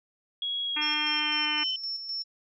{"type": "tone with pitch glide", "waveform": "sine", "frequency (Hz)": [3322, 3046], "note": ["G#7", "F#7"], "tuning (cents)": [0, 50], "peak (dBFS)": -28, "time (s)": [0.42, 1.76], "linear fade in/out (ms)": 2, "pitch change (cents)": -150, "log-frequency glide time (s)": [0.63, 1.56]}
{"type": "harmonic tone", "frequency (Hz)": 300.9, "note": "D4", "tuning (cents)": 42, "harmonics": [1, 3, 4, 5, 6, 7, 8, 9], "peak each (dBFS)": [-39, -37, -39, -39, -38, -37, -34, -36], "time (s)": [0.76, 1.64], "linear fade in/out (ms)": 10}
{"type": "tone with tremolo", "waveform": "sine", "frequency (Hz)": 5400, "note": "E8", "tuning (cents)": 41, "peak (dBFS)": -30, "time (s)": [0.81, 2.24], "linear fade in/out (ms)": 20, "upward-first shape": "square", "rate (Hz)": 3.9, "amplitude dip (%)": 50}
{"effects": []}